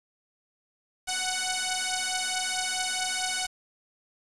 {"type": "beating tone pair", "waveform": "5% pulse", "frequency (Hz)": [740, 744.6], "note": ["F#5", "F#5"], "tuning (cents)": [0, 11], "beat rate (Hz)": 4.6, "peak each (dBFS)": -19, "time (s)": [1.07, 3.47], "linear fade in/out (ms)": 20, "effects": ["resampled to 24000 Hz", "7-bit"]}